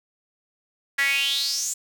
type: tone with high-pass filter sweep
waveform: sawtooth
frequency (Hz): 277.2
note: C#4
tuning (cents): 0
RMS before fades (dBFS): -24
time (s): 0.98-1.74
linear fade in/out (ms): 10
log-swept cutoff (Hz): 1800 to 7600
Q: 7.2
effects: none